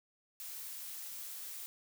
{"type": "noise", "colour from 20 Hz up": "blue", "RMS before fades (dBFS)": -45, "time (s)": [0.4, 1.66], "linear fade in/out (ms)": 0, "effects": []}